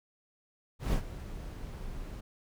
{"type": "noise with ADSR envelope", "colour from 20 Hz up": "brown", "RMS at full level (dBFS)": -26, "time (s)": [0.79, 2.21], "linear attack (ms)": 140, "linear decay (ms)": 85, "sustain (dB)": -15, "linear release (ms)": 10, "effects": []}